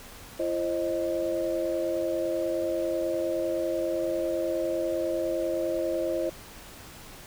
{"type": "tone cluster", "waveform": "sine", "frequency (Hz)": [339.6, 532, 622], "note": ["F4", "C5", "D#5"], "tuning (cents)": [-48, 29, -1], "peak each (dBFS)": -30, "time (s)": [0.39, 6.3], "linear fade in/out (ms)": 10, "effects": ["pink hiss -46 dBFS RMS until 7.26 s"]}